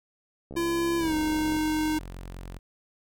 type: click train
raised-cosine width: 2 ms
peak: -27 dBFS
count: 73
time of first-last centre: 0.51-1.566 s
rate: 68.2 Hz
type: tone with pitch glide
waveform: square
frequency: 339 to 309.1 Hz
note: E4 to D#4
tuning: +49 to -11 cents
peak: -25 dBFS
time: 0.56-1.99 s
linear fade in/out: 10 ms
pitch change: -160 cents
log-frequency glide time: 0.98-1.14 s
type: tone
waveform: sawtooth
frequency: 45 Hz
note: F#1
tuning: 47 cents flat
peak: -34 dBFS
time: 1-2.59 s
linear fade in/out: 20 ms
effects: none